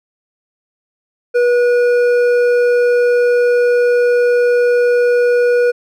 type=tone with hard clipping; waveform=triangle; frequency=485.4 Hz; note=B4; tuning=30 cents flat; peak=-11 dBFS; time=1.34-5.72 s; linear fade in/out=20 ms; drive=11 dB; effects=none